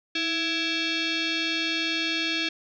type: tone with frequency modulation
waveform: sine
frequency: 322.5 Hz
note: E4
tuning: 38 cents flat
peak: -24 dBFS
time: 0.15-2.49 s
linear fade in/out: 5 ms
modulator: 995 Hz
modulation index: 4.1
effects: none